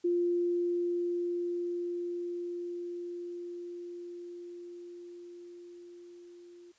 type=tone with level ramp; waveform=sine; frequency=349.2 Hz; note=F4; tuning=in tune; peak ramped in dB=-25 to -50 dBFS; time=0.04-6.72 s; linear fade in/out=10 ms; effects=white hiss -67 dBFS RMS until 6.78 s + resampled to 16000 Hz